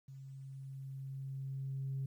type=tone with level ramp; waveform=sine; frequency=135.1 Hz; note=C#3; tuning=44 cents flat; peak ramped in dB=-48 to -34 dBFS; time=0.08-2.06 s; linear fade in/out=5 ms; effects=tanh soft clip ceiling -32 dBFS + 12-bit